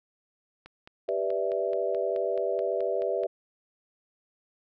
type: click train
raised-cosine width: 0.3 ms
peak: -30 dBFS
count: 13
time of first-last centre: 0.66-3.235 s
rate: 4.66 Hz
type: chord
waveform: sine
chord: E minor seventh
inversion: first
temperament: equal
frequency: 392 / 493.9 / 587.3 / 659.3 Hz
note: G4 / B4 / D5 / E5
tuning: 0 / 0 / 0 / 0 cents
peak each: -31 dBFS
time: 1.08-3.27 s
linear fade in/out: 10 ms
effects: none